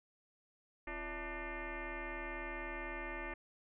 sine tone with frequency modulation, 880 Hz, A5, in tune, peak -40 dBFS, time 0.87-3.34 s, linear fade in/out 5 ms, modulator 306 Hz, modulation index 4.6, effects none

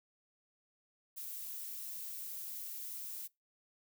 violet noise, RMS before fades -44 dBFS, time 1.16-3.28 s, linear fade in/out 20 ms, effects noise-tail reverb RT60 0.2 s tail -23 dB re dry

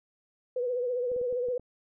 sine tone with vibrato, 493.9 Hz, B4, in tune, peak -27 dBFS, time 0.56-1.58 s, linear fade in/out 5 ms, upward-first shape triangle, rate 15 Hz, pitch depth 69 cents each way
clicks, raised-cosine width 2 ms, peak -35 dBFS, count 6, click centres 1.117 / 1.163 / 1.214 / 1.326 / 1.486 / 1.596 s
effects none

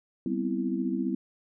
sine chord, C major seventh, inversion second, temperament equal with one note detuned, 194.76 / 246.9 / 261.6 / 329.6 Hz, G3 / B3 / C4 / E4, -11 / 0 / 0 / 0 cents, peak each -32 dBFS, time 0.26-1.15 s, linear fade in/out 2 ms, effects none

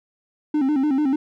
triangle tone with vibrato, 283.2 Hz, C#4, 37 cents sharp, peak -15 dBFS, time 0.54-1.16 s, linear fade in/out 5 ms, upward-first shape square, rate 6.8 Hz, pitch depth 110 cents each way, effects none

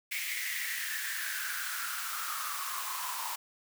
white noise with high-pass filter sweep, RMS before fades -36 dBFS, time 0.11-3.36 s, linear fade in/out 10 ms, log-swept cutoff 2200 to 940 Hz, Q 7.4, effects none

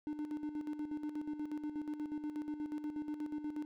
triangle tone with tremolo, 300 Hz, D4, 37 cents sharp, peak -34 dBFS, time 0.07-3.65 s, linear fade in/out 0 ms, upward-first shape square, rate 8.3 Hz, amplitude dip 60%, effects none

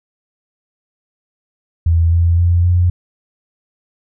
sine tone with pitch steps, 83.2 / 84.95 / 86.73 / 88.56 Hz, E2 / F2 / F2 / F2, +17 / -47 / -11 / +25 cents, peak -9 dBFS, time 1.86-2.9 s, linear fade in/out 5 ms, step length 260 ms, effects none

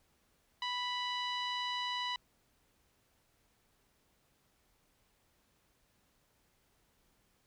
sawtooth tone with low-pass filter, 987.8 Hz, B5, in tune, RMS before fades -37 dBFS, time 0.62-2.16 s, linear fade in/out 2 ms, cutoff 3600 Hz, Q 4, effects pink hiss -73 dBFS RMS until 7.46 s

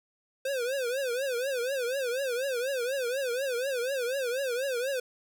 square tone with vibrato, 513 Hz, C5, 34 cents flat, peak -29 dBFS, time 0.45-5 s, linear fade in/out 5 ms, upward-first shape triangle, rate 4.1 Hz, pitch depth 180 cents each way, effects 10-bit

